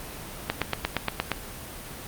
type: click train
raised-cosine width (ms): 0.3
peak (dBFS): -7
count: 8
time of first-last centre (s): 0.5-1.317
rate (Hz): 8.57
effects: pink hiss -39 dBFS RMS until 2.07 s + Opus 32 kbps